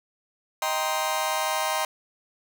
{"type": "chord", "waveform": "sawtooth", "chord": "C minor seventh", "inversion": "first", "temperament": "just", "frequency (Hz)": [627.9, 784.9, 941.9, 1046.5], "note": ["Eb5", "G5", "Bb5", "C6"], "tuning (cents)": [16, 2, 18, 0], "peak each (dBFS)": -26, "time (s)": [0.62, 1.85], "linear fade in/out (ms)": 2, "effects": []}